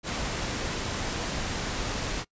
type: noise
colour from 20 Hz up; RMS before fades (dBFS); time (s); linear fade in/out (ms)
pink; -31; 0.03-2.25; 50
effects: noise-tail reverb RT60 0.1 s tail -23 dB re dry + resampled to 16000 Hz